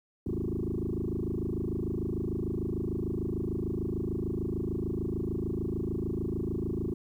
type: tone with frequency modulation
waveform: sine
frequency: 220 Hz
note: A3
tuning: in tune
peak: -28 dBFS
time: 0.26-6.94 s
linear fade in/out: 5 ms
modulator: 26.7 Hz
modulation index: 6.4
effects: tanh soft clip ceiling -25 dBFS + 11-bit